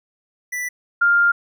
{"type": "tone pair in turn", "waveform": ["square", "sine"], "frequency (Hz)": [1975.5, 1400.7], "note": ["B6", "F6"], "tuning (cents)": [0, 5], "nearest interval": "tritone", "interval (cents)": 595, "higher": "first", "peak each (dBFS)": [-24, -12], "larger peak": "second", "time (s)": [[0.52, 0.69], [1.01, 1.32]], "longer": "second", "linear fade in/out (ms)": 10, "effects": []}